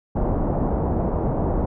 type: low-pass noise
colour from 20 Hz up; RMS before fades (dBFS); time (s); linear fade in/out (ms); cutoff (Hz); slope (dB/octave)
pink; -22; 0.15-1.66; 10; 840; 24
effects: none